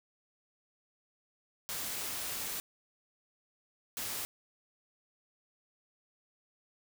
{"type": "noise bursts at uneven times", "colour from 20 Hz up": "white", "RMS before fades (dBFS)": -38, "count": 2, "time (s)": [[1.69, 2.6], [3.97, 4.25]], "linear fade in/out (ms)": 0, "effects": []}